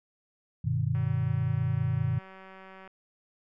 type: chord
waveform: sine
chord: G augmented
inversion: none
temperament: equal with one note detuned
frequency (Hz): 98 / 123.47 / 153.33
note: G2 / B2 / D#3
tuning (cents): 0 / 0 / -25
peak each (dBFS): -31 / -28 / -30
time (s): 0.64-2.19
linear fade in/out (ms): 10
type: click train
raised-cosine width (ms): 0.5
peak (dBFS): -34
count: 367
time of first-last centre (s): 0.95-2.876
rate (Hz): 190
effects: none